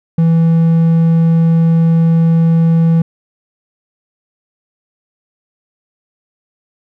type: tone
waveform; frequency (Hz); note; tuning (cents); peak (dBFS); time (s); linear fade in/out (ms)
triangle; 164.81; E3; 0; -5; 0.18-3.02; 5
effects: none

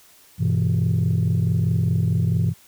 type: chord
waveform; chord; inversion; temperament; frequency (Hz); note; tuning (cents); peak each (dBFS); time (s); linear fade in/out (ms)
sine; E minor; first; just; 98.89 / 123.61 / 164.81; G2 / B2 / E3; +16 / +2 / 0; -20; 0.38-2.54; 50
effects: tanh soft clip ceiling -13 dBFS + white hiss -52 dBFS RMS until 2.67 s

